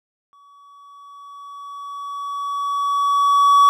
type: tone with exponential growth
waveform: triangle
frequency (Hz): 1134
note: C#6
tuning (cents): +39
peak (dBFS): -6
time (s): 0.33-3.69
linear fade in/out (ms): 0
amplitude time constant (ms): 730
effects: none